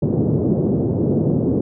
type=band-pass noise; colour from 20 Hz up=pink; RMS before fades=-18 dBFS; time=0.02-1.61 s; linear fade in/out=5 ms; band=110 to 440 Hz; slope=24 dB/octave; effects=none